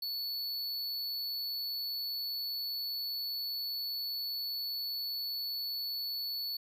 square tone, 4435 Hz, C#8, in tune, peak -35 dBFS, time 0.02-6.57 s, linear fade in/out 5 ms, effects none

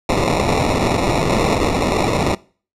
white noise with sample-and-hold, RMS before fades -17 dBFS, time 0.09-2.35 s, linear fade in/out 2 ms, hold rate 1575 Hz, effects noise-tail reverb RT60 0.4 s tail -22 dB re dry + low-pass 8000 Hz 12 dB/octave

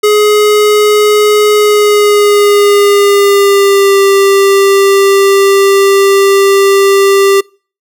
square tone with pitch glide, 420 to 394.1 Hz, G#4 to G4, +19 to +9 cents, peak -5 dBFS, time 0.03-7.41 s, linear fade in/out 10 ms, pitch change -110 cents, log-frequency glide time 1.55-4.01 s, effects noise-tail reverb RT60 0.4 s tail -26 dB re dry

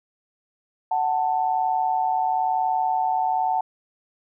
sine tone pair together, 745 / 886 Hz, F#5 / A5, +12 / +12 cents, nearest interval minor third, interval 300 cents, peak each -22 / -23 dBFS, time 0.91-3.61 s, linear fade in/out 5 ms, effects none

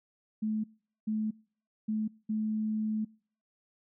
sine tone bursts at uneven times, 216.2 Hz, A3, 30 cents flat, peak -28 dBFS, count 4, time 0.42-0.64 / 1.07-1.31 / 1.88-2.08 / 2.29-3.05 s, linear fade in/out 10 ms, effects noise-tail reverb RT60 0.5 s tail -26 dB re dry

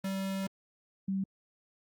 square / sine tone pair in turn, 193.1 / 193.1 Hz, G3 / G3, -26 / -26 cents, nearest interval unison, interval 0 cents, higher neither, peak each -32 / -29 dBFS, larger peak second, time 0.04-0.47 / 1.08-1.24 s, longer first, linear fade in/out 5 ms, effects Opus 32 kbps

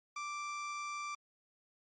30% pulse tone, 1174.7 Hz, D6, in tune, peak -36 dBFS, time 0.16-1.15 s, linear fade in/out 5 ms, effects MP3 32 kbps

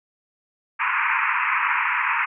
pink band-pass noise, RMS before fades -22 dBFS, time 0.79-2.26 s, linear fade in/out 20 ms, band 910 to 2600 Hz, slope 96 dB/octave, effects none

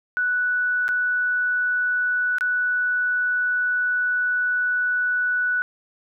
sine tone with dropouts, 1480 Hz, F#6, in tune, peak -19 dBFS, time 0.17-5.62 s, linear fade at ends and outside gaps 0 ms, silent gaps 0.881-0.889 / 2.384-2.409 s, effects none

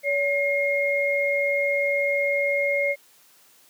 sine tone pair together, 567 / 2141 Hz, C#5 / C7, +39 / +39 cents, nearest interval octave + major seventh, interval 2300 cents, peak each -23 dBFS, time 0.03-2.96 s, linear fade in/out 50 ms, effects white hiss -56 dBFS RMS until 3.69 s + high-pass 150 Hz 12 dB/octave

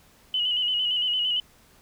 sine tone with vibrato, 2960 Hz, F#7, in tune, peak -22 dBFS, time 0.34-1.4 s, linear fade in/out 2 ms, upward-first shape square, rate 8.8 Hz, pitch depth 39 cents each way, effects pink hiss -57 dBFS RMS until 1.81 s

